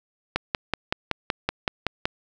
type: click train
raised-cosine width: 0.3 ms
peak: -6 dBFS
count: 10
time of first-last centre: 0.36-2.055 s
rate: 5.31 Hz
effects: none